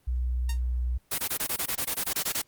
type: tone with pitch glide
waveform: sine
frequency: 61.74 to 61.24 Hz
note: B1 to B1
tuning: 0 to -14 cents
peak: -25 dBFS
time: 0.07-0.98 s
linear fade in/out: 10 ms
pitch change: -14 cents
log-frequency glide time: 0.18-0.86 s
type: tone with exponential decay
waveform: 5% pulse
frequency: 923 Hz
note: A#5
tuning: 17 cents flat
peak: -21 dBFS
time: 0.49-0.6 s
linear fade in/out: 5 ms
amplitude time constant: 23 ms
type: noise bursts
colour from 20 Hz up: white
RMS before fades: -28 dBFS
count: 14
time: 1.11-2.42 s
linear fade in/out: 10 ms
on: 75 ms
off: 20 ms
effects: pink hiss -66 dBFS RMS until 2.47 s + Opus 24 kbps